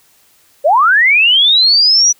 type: linear sweep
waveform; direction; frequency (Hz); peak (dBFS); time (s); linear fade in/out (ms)
sine; up; 523.3 to 5930; -6; 0.64-2.13; 20
effects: white hiss -51 dBFS RMS until 2.19 s